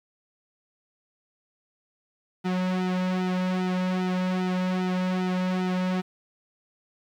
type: tone with flanger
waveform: sawtooth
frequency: 183.7 Hz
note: F#3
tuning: 12 cents flat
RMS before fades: -26 dBFS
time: 2.44-6.02 s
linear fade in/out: 20 ms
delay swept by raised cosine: 1.8 to 2.9 ms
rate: 2.5 Hz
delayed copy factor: -0.85
effects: low-pass 4000 Hz 12 dB/octave + 9-bit